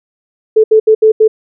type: tone bursts at uneven times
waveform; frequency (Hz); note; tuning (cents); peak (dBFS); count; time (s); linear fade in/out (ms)
sine; 436.5; A4; -14; -3; 5; 0.56-0.64 / 0.71-0.8 / 0.87-0.95 / 1.02-1.12 / 1.2-1.28; 10
effects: none